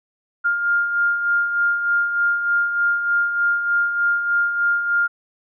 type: beating tone pair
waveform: sine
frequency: 1403 / 1406.3 Hz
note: F6 / F6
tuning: +8 / +12 cents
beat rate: 3.3 Hz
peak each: -26 / -17 dBFS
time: 0.44-5.08 s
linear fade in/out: 20 ms
effects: none